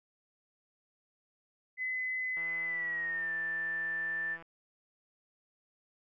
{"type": "tone with pitch glide", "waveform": "sine", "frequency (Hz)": [2024, 1772.2], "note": ["B6", "A6"], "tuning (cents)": [42, 12], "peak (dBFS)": -32, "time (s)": [1.77, 4.38], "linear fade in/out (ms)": 50, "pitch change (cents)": -230, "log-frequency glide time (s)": [2.64, 3.32]}
{"type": "click train", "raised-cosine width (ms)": 0.5, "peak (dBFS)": -37, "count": 342, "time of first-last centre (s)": [2.37, 4.424], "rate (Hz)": 166}
{"effects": []}